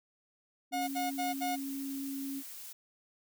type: tone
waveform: sine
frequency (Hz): 273.9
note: C#4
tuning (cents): -21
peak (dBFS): -36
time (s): 0.71-2.43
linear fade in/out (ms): 50
type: tone bursts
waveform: 45% pulse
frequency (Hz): 722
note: F#5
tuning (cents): -43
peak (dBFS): -32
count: 4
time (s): 0.72-1.564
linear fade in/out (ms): 20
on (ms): 160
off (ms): 68
type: noise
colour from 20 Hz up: blue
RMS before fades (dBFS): -46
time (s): 0.81-2.73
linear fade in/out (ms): 10
effects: none